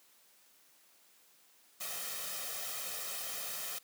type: noise with comb filter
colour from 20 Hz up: white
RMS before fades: -40 dBFS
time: 1.8-3.79 s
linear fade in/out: 10 ms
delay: 1.6 ms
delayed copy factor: +0.7
effects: white hiss -65 dBFS RMS until 3.83 s + high-pass 200 Hz 12 dB/octave